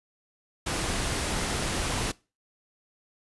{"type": "noise", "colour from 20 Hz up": "pink", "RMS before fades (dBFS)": -29, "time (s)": [0.66, 2.12], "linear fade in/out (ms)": 10, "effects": ["noise-tail reverb RT60 0.3 s tail -22 dB re dry", "resampled to 24000 Hz"]}